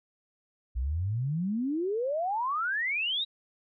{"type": "exponential sweep", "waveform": "sine", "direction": "up", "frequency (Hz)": [57.5, 3890], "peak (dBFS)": -27, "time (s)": [0.75, 3.25], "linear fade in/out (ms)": 20, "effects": []}